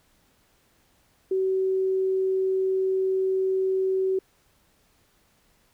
sine tone, 379.4 Hz, F#4, 43 cents sharp, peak -21 dBFS, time 1.31-4.19 s, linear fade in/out 5 ms, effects pink hiss -64 dBFS RMS until 5.73 s

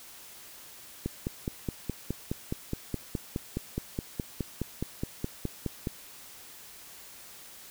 click train, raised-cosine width 3 ms, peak -17 dBFS, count 24, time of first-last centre 1.06-5.872 s, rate 4.78 Hz, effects white hiss -49 dBFS RMS until 7.7 s

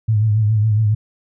sine tone with vibrato, 107.7 Hz, A2, 37 cents flat, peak -12 dBFS, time 0.08-0.95 s, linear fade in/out 10 ms, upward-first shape triangle, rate 7.2 Hz, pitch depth 76 cents each way, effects none

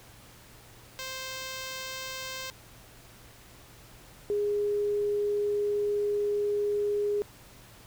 5% pulse / sine tone pair in turn, 523.3 / 412.2 Hz, C5 / G#4, 0 / -13 cents, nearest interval major third, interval 413 cents, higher first, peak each -24 / -25 dBFS, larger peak first, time 0.99-2.5 / 4.3-7.22 s, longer second, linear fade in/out 0 ms, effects added 117 Hz sine -58 dBFS peak until 7.86 s + pink hiss -53 dBFS RMS until 7.86 s

